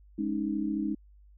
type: chord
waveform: sine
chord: Ab suspended fourth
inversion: none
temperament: equal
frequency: 207.7 / 277.2 / 311.1 Hz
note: Ab3 / Db4 / Eb4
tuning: 0 / 0 / 0 cents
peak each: -32 / -34 / -31 dBFS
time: 0.18-0.95 s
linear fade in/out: 10 ms
effects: added 50 Hz sine -53 dBFS peak until 1.37 s